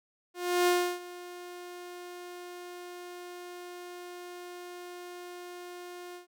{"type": "tone with ADSR envelope", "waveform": "sawtooth", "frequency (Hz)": 355.2, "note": "F4", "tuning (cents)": 29, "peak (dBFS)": -18, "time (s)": [0.34, 6.27], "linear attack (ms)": 330, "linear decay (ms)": 320, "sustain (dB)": -20, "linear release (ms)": 120, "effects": []}